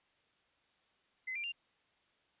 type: tone with pitch steps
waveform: sine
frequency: 2043 / 2374 / 2790 Hz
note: C7 / D7 / F7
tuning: -42 / +18 / -2 cents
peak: -37 dBFS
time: 1.27-1.522 s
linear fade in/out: 10 ms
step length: 84 ms
effects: white hiss -73 dBFS RMS until 2.4 s + resampled to 8000 Hz